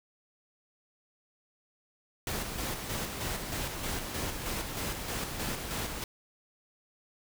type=noise with tremolo; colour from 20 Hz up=pink; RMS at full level=-34 dBFS; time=2.27-6.04 s; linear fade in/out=2 ms; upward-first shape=square; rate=3.2 Hz; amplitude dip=40%; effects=none